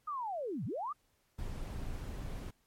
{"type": "linear two-way sweep", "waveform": "sine", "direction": "down then up", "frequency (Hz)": [1259, 98, 1259], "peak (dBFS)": -35, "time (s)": [0.07, 0.93], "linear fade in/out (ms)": 10, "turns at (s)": 0.65}
{"type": "noise", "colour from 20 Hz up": "brown", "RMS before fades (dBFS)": -40, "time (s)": [1.38, 2.51], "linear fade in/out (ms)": 10}
{"effects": ["pink hiss -74 dBFS RMS until 2.66 s", "MP3 64 kbps"]}